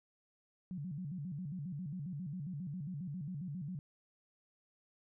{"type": "tone with vibrato", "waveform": "sine", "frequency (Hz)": 162.3, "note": "E3", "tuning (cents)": -27, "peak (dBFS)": -39, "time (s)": [0.71, 3.79], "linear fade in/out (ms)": 0, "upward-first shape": "square", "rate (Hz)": 7.4, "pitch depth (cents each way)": 220, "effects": []}